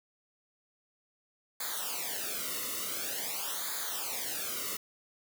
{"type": "noise with flanger", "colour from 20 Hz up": "white", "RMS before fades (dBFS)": -36, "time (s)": [1.6, 4.77], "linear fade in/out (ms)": 5, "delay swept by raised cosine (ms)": [0.35, 1.25], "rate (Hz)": 0.47, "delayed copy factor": -0.9, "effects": []}